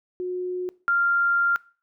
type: tone pair in turn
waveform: sine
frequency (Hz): 362.9 / 1391.7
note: F#4 / F6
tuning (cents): -34 / -6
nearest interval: octave + major seventh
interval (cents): 2328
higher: second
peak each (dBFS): -26 / -18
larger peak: second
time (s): 0.2-0.69 / 0.88-1.56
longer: second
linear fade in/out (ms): 0
effects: noise-tail reverb RT60 0.4 s tail -22 dB re dry